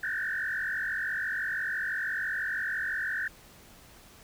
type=tone with frequency modulation; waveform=sine; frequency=1661.2 Hz; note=G#6; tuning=in tune; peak=-29 dBFS; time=0.03-3.28 s; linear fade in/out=5 ms; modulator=46 Hz; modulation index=3.9; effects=pink hiss -54 dBFS RMS until 4.23 s